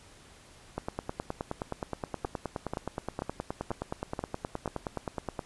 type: two click trains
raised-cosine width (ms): 1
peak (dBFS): -18 / -18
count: 45 / 6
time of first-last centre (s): 0.78-5.392 / 2.25-4.677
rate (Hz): 9.54 / 2.06
effects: pink hiss -55 dBFS RMS until 5.45 s + resampled to 24000 Hz

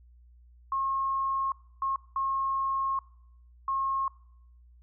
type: tone bursts at uneven times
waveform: sine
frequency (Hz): 1080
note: C#6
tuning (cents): -45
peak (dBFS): -26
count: 4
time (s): 0.72-1.52 / 1.82-1.96 / 2.16-2.99 / 3.68-4.08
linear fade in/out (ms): 2
effects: noise-tail reverb RT60 0.8 s tail -23 dB re dry + added 60 Hz sine -53 dBFS peak until 4.82 s

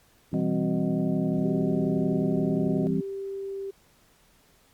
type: chord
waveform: sine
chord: C major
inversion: first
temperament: equal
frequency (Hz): 164.81 / 196 / 261.6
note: E3 / G3 / C4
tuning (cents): 0 / 0 / 0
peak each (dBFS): -28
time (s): 0.33-3.01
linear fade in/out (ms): 2
type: harmonic tone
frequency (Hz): 123.47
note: B2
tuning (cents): 0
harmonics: 1 / 3 / 4 / 5 / 6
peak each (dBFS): -38 / -33 / -45 / -35 / -46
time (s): 0.34-2.87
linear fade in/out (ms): 0
type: tone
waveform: sine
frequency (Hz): 392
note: G4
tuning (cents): 0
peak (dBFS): -31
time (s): 1.44-3.71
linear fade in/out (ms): 10
effects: pink hiss -61 dBFS RMS until 4.73 s + Opus 48 kbps

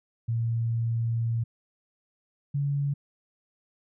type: tone pair in turn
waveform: sine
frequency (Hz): 115.4 / 141.73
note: A#2 / C#3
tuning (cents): -17 / +39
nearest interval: major third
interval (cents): 356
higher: second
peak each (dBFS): -24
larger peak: neither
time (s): 0.28-1.44 / 2.54-2.94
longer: first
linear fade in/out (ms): 10
effects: none

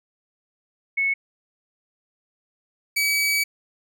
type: tone pair in turn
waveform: sine / sawtooth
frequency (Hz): 2201 / 2282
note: C#7 / C#7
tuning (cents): -13 / +50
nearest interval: minor second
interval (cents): 63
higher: second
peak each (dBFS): -19 / -16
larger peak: second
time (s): 0.97-1.14 / 2.96-3.44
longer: second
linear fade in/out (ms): 10
effects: none

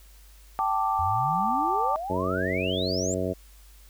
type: chord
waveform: sine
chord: G suspended second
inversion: none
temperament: equal with one note detuned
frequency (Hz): 777.2 / 880 / 1174.7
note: G5 / A5 / D6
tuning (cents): -15 / 0 / 0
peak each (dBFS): -27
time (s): 0.59-1.96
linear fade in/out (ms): 0
type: exponential sweep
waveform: sine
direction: up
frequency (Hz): 79.5 to 7490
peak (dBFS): -30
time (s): 0.99-3.14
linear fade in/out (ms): 0
type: harmonic tone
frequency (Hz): 92.5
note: F#2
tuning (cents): 0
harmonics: 1 / 2 / 3 / 4 / 5 / 6 / 7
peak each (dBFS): -33 / -33 / -33 / -33 / -33 / -33 / -33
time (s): 2.09-3.34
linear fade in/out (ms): 20
effects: added 50 Hz sine -49 dBFS peak until 3.89 s + white hiss -57 dBFS RMS until 3.89 s

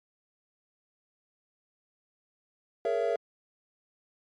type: chord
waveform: triangle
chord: A# half-diminished seventh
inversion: third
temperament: just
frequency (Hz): 419.5 / 466.2 / 559.4 / 671.3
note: G#4 / A#4 / C#5 / E5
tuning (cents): +17 / 0 / +16 / +31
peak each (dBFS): -31 / -28 / -31 / -28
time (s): 2.85-3.16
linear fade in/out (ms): 2
effects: MP3 48 kbps

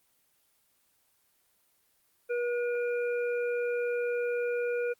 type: harmonic tone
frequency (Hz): 481.9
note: B4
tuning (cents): -43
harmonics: 1 / 3 / 5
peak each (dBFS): -28 / -38 / -42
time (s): 2.29-4.94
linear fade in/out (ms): 20
effects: white hiss -70 dBFS RMS until 4.99 s + Opus 24 kbps

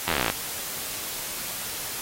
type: slowing click train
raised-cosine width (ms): 0.3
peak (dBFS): -7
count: 16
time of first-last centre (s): 0.08-0.3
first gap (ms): 11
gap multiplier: 1.04
effects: white hiss -33 dBFS RMS until 2.01 s + AAC 48 kbps

